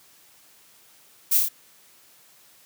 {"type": "noise with echo", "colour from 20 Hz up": "violet", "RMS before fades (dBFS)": -20, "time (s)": [1.31, 1.38], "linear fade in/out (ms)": 10, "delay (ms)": 27, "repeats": 4, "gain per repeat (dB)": -2, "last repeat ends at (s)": 1.488, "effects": ["white hiss -55 dBFS RMS until 2.65 s", "high-pass 100 Hz 12 dB/octave"]}